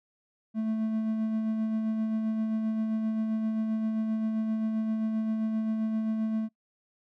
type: tone with tremolo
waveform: triangle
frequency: 220 Hz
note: A3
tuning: in tune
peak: -23 dBFS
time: 0.54-6.49 s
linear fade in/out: 50 ms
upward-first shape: sine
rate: 7.6 Hz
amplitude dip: 30%
effects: noise-tail reverb RT60 0.1 s tail -23 dB re dry